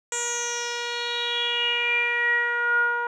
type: tone with low-pass filter sweep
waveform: 10% pulse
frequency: 477.3 Hz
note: A#4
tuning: 41 cents sharp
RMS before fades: -25 dBFS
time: 0.12-3.07 s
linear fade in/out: 2 ms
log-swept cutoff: 7500 to 1200 Hz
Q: 8.2
effects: none